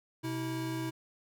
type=tone pair together; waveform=square; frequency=127.6 / 324.1 Hz; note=C3 / E4; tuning=-43 / -29 cents; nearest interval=octave + major third; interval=1614 cents; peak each=-38 / -36 dBFS; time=0.23-0.91 s; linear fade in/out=20 ms; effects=none